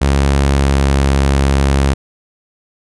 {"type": "tone with pitch glide", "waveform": "sawtooth", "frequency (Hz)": [69.3, 68.7], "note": ["C#2", "C#2"], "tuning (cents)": [0, -15], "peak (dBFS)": -6, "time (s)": [0.01, 1.94], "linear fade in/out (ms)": 10, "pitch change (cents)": -15, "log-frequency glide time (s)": [0.49, 0.86], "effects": ["resampled to 24000 Hz"]}